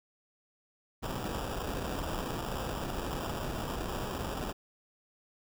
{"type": "noise with sample-and-hold", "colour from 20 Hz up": "pink", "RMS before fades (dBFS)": -36, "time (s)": [1.02, 4.53], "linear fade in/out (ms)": 20, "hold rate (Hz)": 2100, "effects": []}